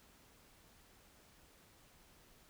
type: silence
effects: pink hiss -65 dBFS RMS until 2.49 s